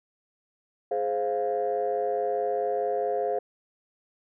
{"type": "chord", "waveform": "sine", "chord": "F minor", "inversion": "first", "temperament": "just", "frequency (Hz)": [419.1, 523.8, 698.5], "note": ["Ab4", "C5", "F5"], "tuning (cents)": [16, 2, 0], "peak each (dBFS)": -28, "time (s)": [0.91, 3.39], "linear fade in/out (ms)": 5, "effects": ["tanh soft clip ceiling -18 dBFS"]}